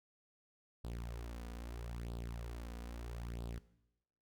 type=tone with flanger; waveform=sawtooth; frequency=58.27 Hz; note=A#1; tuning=in tune; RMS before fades=-45 dBFS; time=0.84-3.59 s; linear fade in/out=5 ms; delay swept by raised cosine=0.23 to 4.13 ms; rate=0.77 Hz; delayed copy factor=+0.7; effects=noise-tail reverb RT60 0.9 s tail -18 dB re dry